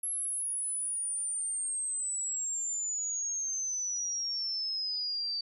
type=exponential sweep; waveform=sine; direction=down; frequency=11220 to 4607 Hz; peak=-31 dBFS; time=0.03-5.41 s; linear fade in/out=5 ms; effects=none